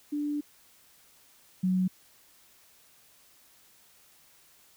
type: tone pair in turn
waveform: sine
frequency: 293.7 / 185.02 Hz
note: D4 / F#3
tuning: 0 / 0 cents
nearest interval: minor sixth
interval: 800 cents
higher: first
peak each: -28 / -23 dBFS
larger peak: second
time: 0.12-0.41 / 1.63-1.88 s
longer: first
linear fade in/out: 10 ms
effects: white hiss -60 dBFS RMS until 4.76 s